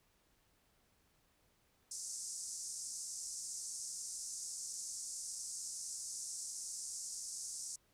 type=band-pass noise; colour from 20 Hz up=white; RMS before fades=-45 dBFS; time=1.91-7.76 s; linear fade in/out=5 ms; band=5300 to 9200 Hz; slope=48 dB/octave; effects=pink hiss -74 dBFS RMS until 7.93 s